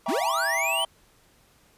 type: chord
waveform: triangle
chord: E diminished seventh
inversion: none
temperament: just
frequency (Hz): 659.3 / 791.1 / 949.3 / 1139.2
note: E5 / G5 / Bb5 / Db6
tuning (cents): 0 / +16 / +31 / +47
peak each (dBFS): -29 / -31 / -30 / -34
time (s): 0.06-0.85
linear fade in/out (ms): 2
type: linear sweep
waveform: square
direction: up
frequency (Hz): 185 to 3136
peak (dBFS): -25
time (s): 0.08-0.85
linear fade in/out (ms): 10
effects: pink hiss -60 dBFS RMS until 1.77 s + resampled to 32000 Hz